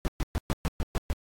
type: noise bursts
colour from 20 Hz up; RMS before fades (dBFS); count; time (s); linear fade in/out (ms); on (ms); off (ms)
brown; -26; 8; 0.05-1.13; 0; 30; 120
effects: AAC 48 kbps